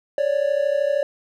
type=tone pair together; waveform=triangle; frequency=554.3 / 587.3 Hz; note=C#5 / D5; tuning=0 / 0 cents; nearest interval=minor second; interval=100 cents; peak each=-19 dBFS; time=0.18-1.03 s; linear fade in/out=2 ms; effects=none